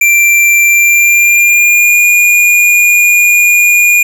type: tone with pitch glide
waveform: square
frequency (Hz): 2358 to 2431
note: D7 to D#7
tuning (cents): +6 to -41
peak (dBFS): -5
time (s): 0.01-4.03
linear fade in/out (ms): 5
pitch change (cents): +53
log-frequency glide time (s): 0.64-2.03
effects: none